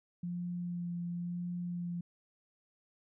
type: tone with vibrato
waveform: sine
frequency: 174.61 Hz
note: F3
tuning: in tune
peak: -35 dBFS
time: 0.23-2.01 s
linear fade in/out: 5 ms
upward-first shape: sine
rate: 0.96 Hz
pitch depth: 14 cents each way
effects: none